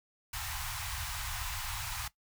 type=band-stop noise; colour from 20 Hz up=pink; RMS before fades=-38 dBFS; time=0.33-2.08 s; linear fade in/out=5 ms; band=120 to 780 Hz; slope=48 dB/octave; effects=noise-tail reverb RT60 0.1 s tail -17 dB re dry